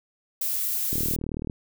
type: noise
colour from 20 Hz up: violet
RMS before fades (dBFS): -27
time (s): 0.41-1.16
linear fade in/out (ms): 5
type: click train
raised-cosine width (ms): 3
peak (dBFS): -18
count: 23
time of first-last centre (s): 0.93-1.498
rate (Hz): 38.7
effects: none